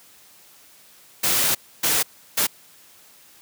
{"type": "noise bursts at uneven times", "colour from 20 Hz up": "white", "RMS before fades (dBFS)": -20, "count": 3, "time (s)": [[1.23, 1.55], [1.83, 2.03], [2.37, 2.47]], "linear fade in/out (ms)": 10, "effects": ["white hiss -51 dBFS RMS until 3.41 s", "high-pass 80 Hz 12 dB/octave"]}